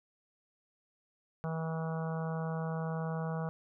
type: harmonic tone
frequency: 161.7 Hz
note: E3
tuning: 33 cents flat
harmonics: 1 / 3 / 4 / 5 / 6 / 7 / 8 / 9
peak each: -34 / -42 / -44 / -45 / -50 / -47 / -51 / -50 dBFS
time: 1.44-3.49 s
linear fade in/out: 0 ms
effects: none